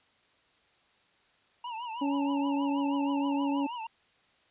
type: tone with vibrato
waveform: square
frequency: 932.3 Hz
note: A#5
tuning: in tune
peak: -36 dBFS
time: 1.64-3.87 s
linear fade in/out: 5 ms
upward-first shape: triangle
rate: 6.3 Hz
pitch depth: 130 cents each way
type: harmonic tone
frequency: 280.6 Hz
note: C#4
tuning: 21 cents sharp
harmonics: 1 / 2 / 3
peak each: -27 / -40 / -39 dBFS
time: 2.01-3.67 s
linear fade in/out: 10 ms
effects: white hiss -66 dBFS RMS until 4.5 s + resampled to 8000 Hz